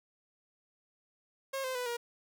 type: tone with pitch steps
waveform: sawtooth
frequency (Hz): 540 / 517.4 / 495.8 / 475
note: C#5 / C5 / B4 / A#4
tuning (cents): -45 / -19 / +7 / +33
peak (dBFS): -30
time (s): 1.53-1.97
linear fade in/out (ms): 10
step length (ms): 110
effects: none